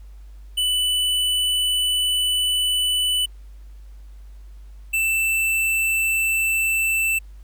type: tone pair in turn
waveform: square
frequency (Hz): 2983 / 2662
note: F#7 / E7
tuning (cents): +13 / +16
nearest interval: major second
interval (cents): 197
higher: first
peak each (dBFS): -19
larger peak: neither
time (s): 0.57-3.26 / 4.93-7.19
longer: first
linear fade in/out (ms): 10
effects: added 50 Hz sine -38 dBFS peak until 7.43 s + pink hiss -61 dBFS RMS until 7.43 s